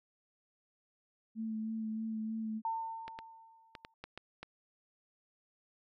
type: tone with vibrato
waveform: sine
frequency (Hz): 220.5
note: A3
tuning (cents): +4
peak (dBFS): -35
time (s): 1.35-2.62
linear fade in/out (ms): 50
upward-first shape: sine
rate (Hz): 3.2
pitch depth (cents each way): 19
type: tone with exponential decay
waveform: sine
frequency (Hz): 902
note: A5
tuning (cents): +43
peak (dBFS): -31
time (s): 2.65-3.94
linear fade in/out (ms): 2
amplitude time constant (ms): 280
type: clicks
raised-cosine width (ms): 0.3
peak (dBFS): -28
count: 7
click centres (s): 3.08 / 3.189 / 3.752 / 3.849 / 4.04 / 4.176 / 4.43
effects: none